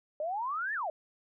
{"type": "exponential two-way sweep", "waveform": "sine", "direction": "up then down", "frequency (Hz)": [587.3, 1829, 587.3], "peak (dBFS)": -31, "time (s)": [0.2, 0.9], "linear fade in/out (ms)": 2, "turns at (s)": 0.74, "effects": []}